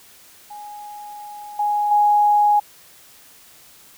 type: tone with level steps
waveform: sine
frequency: 830.6 Hz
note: G#5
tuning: in tune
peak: -33 / -17 / -12 dBFS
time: 0.5-2.6 s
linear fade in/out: 10 ms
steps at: 1.59 / 1.91 s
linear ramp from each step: 5 ms
effects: white hiss -48 dBFS RMS until 3.97 s